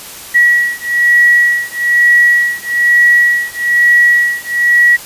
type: beating tone pair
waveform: sine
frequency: 1925 / 1926.1 Hz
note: B6 / B6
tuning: -45 / -44 cents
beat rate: 1.1 Hz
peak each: -10 dBFS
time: 0.34-4.97 s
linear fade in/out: 20 ms
effects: white hiss -30 dBFS RMS until 5.05 s + resampled to 32000 Hz